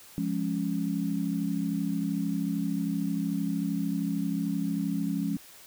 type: chord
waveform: sine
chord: Db major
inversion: first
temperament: equal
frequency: 174.61 / 207.7 / 277.2 Hz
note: F3 / Ab3 / Db4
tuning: 0 / 0 / 0 cents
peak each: -31 dBFS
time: 0.18-5.37 s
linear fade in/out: 0 ms
effects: white hiss -51 dBFS RMS until 5.66 s